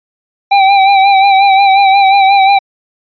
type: tone with vibrato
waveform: square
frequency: 784 Hz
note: G5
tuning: in tune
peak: -5 dBFS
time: 0.51-2.59 s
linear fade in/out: 10 ms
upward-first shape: sine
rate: 5.6 Hz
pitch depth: 44 cents each way
effects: resampled to 11025 Hz